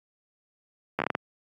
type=slowing click train; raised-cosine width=0.5 ms; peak=-10 dBFS; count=7; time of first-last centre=0.99-1.151 s; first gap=12 ms; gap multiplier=1.32; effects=high-pass 150 Hz 12 dB/octave + AAC 32 kbps